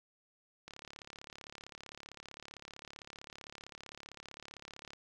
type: click train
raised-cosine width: 0.2 ms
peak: -30 dBFS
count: 152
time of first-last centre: 0.68-4.934 s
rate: 35.5 Hz
effects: 11-bit